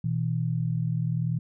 sine tone pair together, 121.14 / 161.7 Hz, B2 / E3, -33 / -33 cents, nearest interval perfect fourth, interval 500 cents, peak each -27 dBFS, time 0.04-1.39 s, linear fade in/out 5 ms, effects none

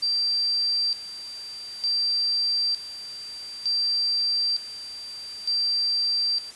sine tone with tremolo, 4700 Hz, D8, 1 cent sharp, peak -21 dBFS, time 0.02-6.51 s, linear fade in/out 10 ms, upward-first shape square, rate 0.55 Hz, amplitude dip 80%, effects white hiss -46 dBFS RMS until 6.55 s + resampled to 24000 Hz

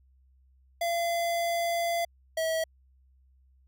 square tone pair in turn, 682 / 645.9 Hz, F5 / E5, -41 / -35 cents, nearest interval minor second, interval 94 cents, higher first, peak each -27 dBFS, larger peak neither, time 0.81-2.05 / 2.37-2.64 s, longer first, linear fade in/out 5 ms, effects added 65 Hz sine -59 dBFS peak until 3.67 s

